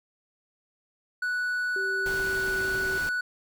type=tone; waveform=triangle; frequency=1478 Hz; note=F#6; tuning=2 cents flat; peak=-24 dBFS; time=1.22-3.21 s; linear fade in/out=5 ms
type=tone with pitch glide; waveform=sine; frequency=386.6 to 381.7 Hz; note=G4 to G4; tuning=-24 to -46 cents; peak=-33 dBFS; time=1.76-2.98 s; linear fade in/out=2 ms; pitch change=-22 cents; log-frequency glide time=2.1-2.63 s
type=noise; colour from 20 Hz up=pink; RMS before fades=-38 dBFS; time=2.06-3.09 s; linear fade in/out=0 ms
effects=none